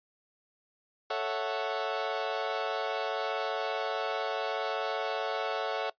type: chord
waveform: 30% pulse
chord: F# minor seventh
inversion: first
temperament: equal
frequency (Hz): 440 / 554.4 / 659.3 / 740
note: A4 / C#5 / E5 / F#5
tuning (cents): 0 / 0 / 0 / 0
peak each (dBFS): -33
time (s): 1.1-5.9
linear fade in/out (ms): 5
effects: noise-tail reverb RT60 0.1 s tail -20 dB re dry + resampled to 11025 Hz